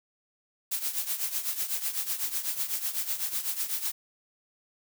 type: noise with tremolo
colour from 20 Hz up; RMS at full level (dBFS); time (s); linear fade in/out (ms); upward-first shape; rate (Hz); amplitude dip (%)
blue; -28; 0.71-3.92; 10; triangle; 8; 80
effects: none